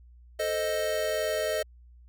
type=chord; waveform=square; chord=A diminished; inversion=none; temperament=equal; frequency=440 / 523.3 / 622.3 Hz; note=A4 / C5 / Eb5; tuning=0 / 0 / 0 cents; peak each=-34 / -35 / -29 dBFS; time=0.39-1.63 s; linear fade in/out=10 ms; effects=added 60 Hz sine -50 dBFS peak until 2.08 s